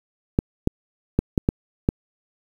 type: clicks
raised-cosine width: 3 ms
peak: -4 dBFS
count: 6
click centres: 0.389 / 0.674 / 1.19 / 1.378 / 1.489 / 1.889 s
effects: 7-bit